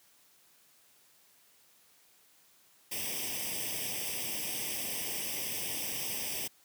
white noise with comb filter, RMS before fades -36 dBFS, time 2.91-6.48 s, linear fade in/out 10 ms, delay 0.36 ms, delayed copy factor +0.95, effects white hiss -64 dBFS RMS until 6.64 s + high-pass 100 Hz 12 dB/octave

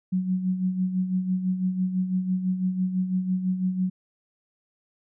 sine tone with tremolo, 185 Hz, F#3, in tune, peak -20 dBFS, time 0.12-3.9 s, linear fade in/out 10 ms, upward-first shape sine, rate 6 Hz, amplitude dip 60%, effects none

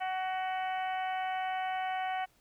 harmonic tone, 374.1 Hz, F#4, 19 cents sharp, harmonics 2 / 3 / 4 / 5 / 6 / 7 / 8, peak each -32 / -46 / -43 / -44 / -45 / -53 / -48 dBFS, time 0-2.26 s, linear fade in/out 20 ms, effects pink hiss -68 dBFS RMS until 2.4 s

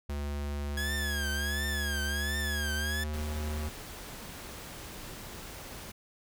square tone with pitch glide, 72.1 to 75.86 Hz, D2 to D#2, -31 to -43 cents, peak -33 dBFS, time 0.09-3.69 s, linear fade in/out 5 ms, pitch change +88 cents, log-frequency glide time 2.25-3.16 s
sawtooth tone with vibrato, 1663 Hz, G#6, 2 cents sharp, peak -29 dBFS, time 0.77-3.04 s, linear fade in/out 5 ms, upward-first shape triangle, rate 1.4 Hz, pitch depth 140 cents each way
pink noise, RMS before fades -44 dBFS, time 3.13-5.92 s, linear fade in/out 10 ms
effects none

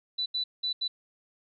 sine tone bursts at uneven times, 3977 Hz, B7, 11 cents sharp, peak -27 dBFS, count 4, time 0.18-0.26 / 0.34-0.44 / 0.63-0.73 / 0.81-0.88 s, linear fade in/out 10 ms, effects none

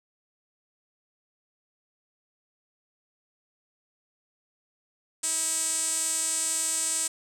sawtooth tone with band-pass filter, 322.2 Hz, E4, 39 cents flat, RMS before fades -28 dBFS, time 5.23-7.08 s, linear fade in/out 10 ms, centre 8100 Hz, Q 6.5, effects none

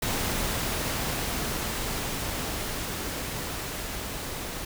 pink noise with level ramp, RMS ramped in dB -28 to -35 dBFS, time 0.02-4.65 s, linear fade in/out 5 ms, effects none

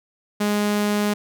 sawtooth tone, 207.4 Hz, G#3, 2 cents flat, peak -15 dBFS, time 0.4-1.14 s, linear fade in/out 10 ms, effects none

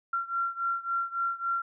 sine beating tone pair, 1369 / 1372.6 Hz, F6 / F6, -35 / -30 cents, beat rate 3.6 Hz, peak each -30 / -32 dBFS, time 0.13-1.62 s, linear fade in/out 5 ms, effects none

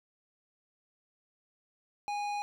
sine tone with tanh clipping, 823 Hz, G#5, 16 cents flat, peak -34 dBFS, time 2.08-2.42 s, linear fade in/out 0 ms, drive 15 dB, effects none

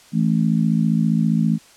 harmonic tone, 55 Hz, A1, in tune, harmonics 3 / 4 / 5, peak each -18 / -18 / -27 dBFS, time 0.12-1.59 s, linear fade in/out 50 ms, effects white hiss -49 dBFS RMS until 1.76 s + low-pass 9000 Hz 12 dB/octave

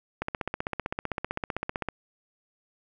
click train, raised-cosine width 0.5 ms, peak -14 dBFS, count 27, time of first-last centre 0.22-1.887 s, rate 15.6 Hz, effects none

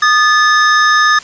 square tone pair together, 1230.5 / 1735 Hz, D#6 / A6, -20 / -25 cents, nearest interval tritone, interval 595 cents, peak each -11 dBFS, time 0.02-1.19 s, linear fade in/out 5 ms, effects white hiss -34 dBFS RMS until 1.23 s + resampled to 16000 Hz

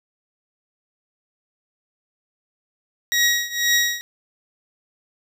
20% pulse tone with tremolo, 1900 Hz, A#6, 33 cents sharp, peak -9 dBFS, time 3.12-4.01 s, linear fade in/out 0 ms, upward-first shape triangle, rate 2 Hz, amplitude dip 90%, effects none

